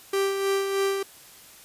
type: tone with tremolo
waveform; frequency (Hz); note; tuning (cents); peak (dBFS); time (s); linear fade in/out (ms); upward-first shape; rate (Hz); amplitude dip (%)
45% pulse; 392; G4; 0; -21; 0.13-1.03; 5; sine; 3.2; 45
effects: white hiss -49 dBFS RMS until 1.64 s + resampled to 32000 Hz